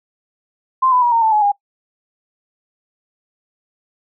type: tone with pitch steps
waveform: sine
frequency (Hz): 1043 / 1000.5 / 959.8 / 920.7 / 883.2 / 847.2 / 812.7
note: C6 / B5 / B5 / A#5 / A5 / G#5 / G#5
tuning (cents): -6 / +22 / -50 / -22 / +6 / +34 / -38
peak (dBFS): -11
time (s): 0.82-1.52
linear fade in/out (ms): 10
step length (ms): 100
effects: noise-tail reverb RT60 0.1 s tail -21 dB re dry